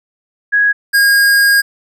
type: tone pair in turn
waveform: sine / square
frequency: 1661.2 / 1628 Hz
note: G#6 / G#6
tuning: 0 / -35 cents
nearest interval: unison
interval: 35 cents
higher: first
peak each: -8 dBFS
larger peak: neither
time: 0.52-0.73 / 0.93-1.62 s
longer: second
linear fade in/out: 20 ms
effects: none